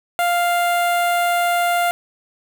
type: tone with notch filter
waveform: sawtooth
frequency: 698.5 Hz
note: F5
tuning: in tune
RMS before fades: -18 dBFS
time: 0.19-1.91 s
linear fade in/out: 0 ms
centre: 5300 Hz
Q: 0.9
effects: none